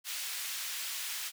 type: high-pass noise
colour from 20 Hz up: pink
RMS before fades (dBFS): -38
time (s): 0.04-1.32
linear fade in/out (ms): 50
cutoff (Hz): 2300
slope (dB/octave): 12
effects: none